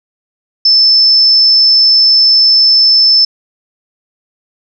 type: tone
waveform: sine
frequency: 5274 Hz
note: E8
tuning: in tune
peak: -4 dBFS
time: 0.65-3.25 s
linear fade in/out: 5 ms
effects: none